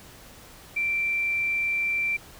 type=tone; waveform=sine; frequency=2349 Hz; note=D7; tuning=in tune; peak=-23 dBFS; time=0.76-2.17 s; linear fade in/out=10 ms; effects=pink hiss -48 dBFS RMS until 2.39 s